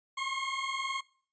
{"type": "beating tone pair", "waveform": "20% pulse", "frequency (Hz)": [1067, 1086], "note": ["C6", "C#6"], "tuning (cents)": [34, -36], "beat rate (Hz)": 19, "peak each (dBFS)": -30, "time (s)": [0.17, 1.01], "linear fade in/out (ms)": 10, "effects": ["noise-tail reverb RT60 0.5 s tail -22 dB re dry", "resampled to 16000 Hz"]}